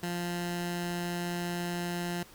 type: tone with notch filter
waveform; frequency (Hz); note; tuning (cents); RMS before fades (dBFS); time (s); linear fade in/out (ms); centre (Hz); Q
15% pulse; 174.61; F3; 0; -34; 0.03-2.23; 2; 480; 1.5
effects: pink hiss -54 dBFS RMS until 2.34 s